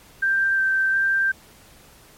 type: tone with vibrato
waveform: sine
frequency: 1568 Hz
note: G6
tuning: in tune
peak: -17 dBFS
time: 0.22-1.32 s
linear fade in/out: 10 ms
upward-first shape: square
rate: 1.4 Hz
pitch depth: 10 cents each way
effects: pink hiss -50 dBFS RMS until 2.17 s + MP3 64 kbps